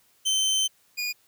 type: tone pair in turn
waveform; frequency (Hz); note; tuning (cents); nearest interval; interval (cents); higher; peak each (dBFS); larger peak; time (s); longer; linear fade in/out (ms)
25% pulse; 3090 / 2446; G7 / D#7; -26 / -30; major third; 404; first; -18 / -23; first; 0.25-0.68 / 0.97-1.13; first; 20
effects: white hiss -63 dBFS RMS until 1.27 s